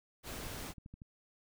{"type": "noise", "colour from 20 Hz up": "pink", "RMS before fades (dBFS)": -44, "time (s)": [0.23, 0.74], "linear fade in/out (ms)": 50}
{"type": "click train", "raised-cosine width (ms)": 5, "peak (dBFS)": -37, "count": 10, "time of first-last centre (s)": [0.31, 1.019], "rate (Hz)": 12.7}
{"effects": []}